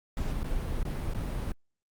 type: noise with dropouts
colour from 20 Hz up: brown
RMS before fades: -31 dBFS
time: 0.17-1.52 s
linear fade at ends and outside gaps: 2 ms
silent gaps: 0.433-0.442 / 0.83-0.851 / 1.137-1.146 s
effects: Opus 48 kbps